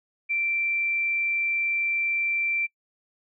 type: tone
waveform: sine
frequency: 2349 Hz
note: D7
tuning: in tune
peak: -23 dBFS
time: 0.29-2.67 s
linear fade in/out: 20 ms
effects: noise-tail reverb RT60 0.1 s tail -26 dB re dry